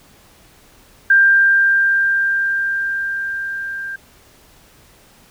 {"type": "tone with level ramp", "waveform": "sine", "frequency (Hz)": 1589, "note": "G6", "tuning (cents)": 23, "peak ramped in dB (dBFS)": [-7, -24], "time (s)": [1.1, 3.96], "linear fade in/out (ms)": 5, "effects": ["pink hiss -49 dBFS RMS until 5.3 s"]}